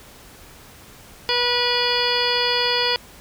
harmonic tone, 486.5 Hz, B4, 26 cents flat, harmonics 1 / 2 / 3 / 4 / 5 / 6 / 7 / 9 / 10, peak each -25 / -26 / -30 / -29 / -29 / -27 / -26 / -26 / -25 dBFS, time 1.29-2.96 s, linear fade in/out 0 ms, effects pink hiss -45 dBFS RMS until 3.2 s

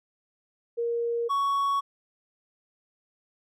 sine / triangle tone pair in turn, 469.1 / 1115.7 Hz, A#4 / C#6, +11 / +11 cents, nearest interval octave + minor third, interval 1500 cents, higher second, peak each -25 / -21 dBFS, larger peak second, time 0.77-1.29 / 1.29-1.81 s, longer neither, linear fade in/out 20 ms, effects none

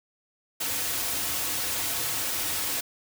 white noise with comb filter, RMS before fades -29 dBFS, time 0.6-2.81 s, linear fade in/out 10 ms, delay 5 ms, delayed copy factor -0.55, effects none

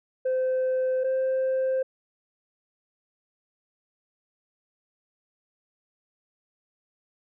sine tone pair in turn, 516 / 523.5 Hz, C5 / C5, -24 / +1 cents, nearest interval unison, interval 25 cents, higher second, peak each -20 dBFS, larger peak neither, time 0.25-1.04 / 1.04-1.83 s, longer neither, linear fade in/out 10 ms, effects tanh soft clip ceiling -21 dBFS

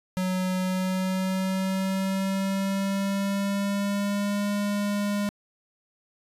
square tone with pitch glide, 185 to 204.1 Hz, F#3 to G#3, 0 to -30 cents, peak -25 dBFS, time 0.17-5.29 s, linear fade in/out 0 ms, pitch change +170 cents, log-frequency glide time 0.59-4.51 s, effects resampled to 32000 Hz

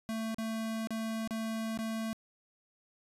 square tone with dropouts, 222.8 Hz, A3, 22 cents sharp, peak -34 dBFS, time 0.09-2.13 s, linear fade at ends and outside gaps 0 ms, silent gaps 0.345-0.384 / 0.872-0.906 / 1.275-1.308 / 1.775-1.789 s, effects resampled to 32000 Hz + 11-bit

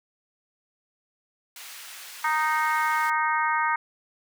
pink high-pass noise, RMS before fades -42 dBFS, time 1.56-3.1 s, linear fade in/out 2 ms, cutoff 1600 Hz, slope 12 dB/octave
harmonic tone, 310 Hz, D#4, 6 cents flat, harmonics 3 / 4 / 5 / 6 / 7, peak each -25 / -27 / -29 / -31 / -32 dBFS, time 2.24-3.76 s, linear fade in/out 5 ms
effects none

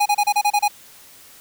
square tone bursts, 826 Hz, G#5, 10 cents flat, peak -15 dBFS, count 8, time 0-0.682 s, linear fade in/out 10 ms, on 59 ms, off 30 ms, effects white hiss -46 dBFS RMS until 1.4 s

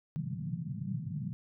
pink band-pass noise, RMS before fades -37 dBFS, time 0.16-1.33 s, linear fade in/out 0 ms, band 120 to 190 Hz, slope 48 dB/octave, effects none

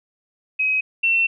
sine tone pair in turn, 2537 / 2702 Hz, D#7 / E7, +33 / +42 cents, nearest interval minor second, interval 109 cents, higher second, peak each -17 / -15 dBFS, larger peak second, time 0.59-0.81 / 1.03-1.27 s, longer second, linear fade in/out 10 ms, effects none

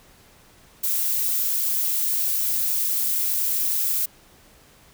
violet noise, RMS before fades -23 dBFS, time 0.83-4.06 s, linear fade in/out 10 ms, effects pink hiss -53 dBFS RMS until 4.93 s

